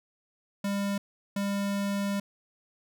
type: tone bursts at uneven times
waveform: square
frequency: 200 Hz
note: G3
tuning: 35 cents sharp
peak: -28 dBFS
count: 2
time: 0.64-0.98 / 1.36-2.2 s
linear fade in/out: 5 ms
effects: none